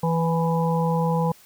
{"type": "harmonic tone with a mistuned harmonic", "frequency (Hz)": 165.2, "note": "E3", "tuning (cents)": 4, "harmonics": [1, 3, 5, 6], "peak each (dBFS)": [-21, -26, -28, -29], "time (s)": [0.03, 1.32], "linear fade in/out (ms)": 5, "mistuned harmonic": 5, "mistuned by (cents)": 18, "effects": ["white hiss -52 dBFS RMS until 1.45 s"]}